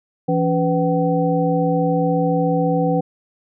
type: tone cluster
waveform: sine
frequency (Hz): 167.7 / 281.9 / 498.3 / 762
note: E3 / C#4 / B4 / G5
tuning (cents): +30 / +29 / +15 / -49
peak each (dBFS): -19 / -22 / -20 / -23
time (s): 0.28-3.01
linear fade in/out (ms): 10
effects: none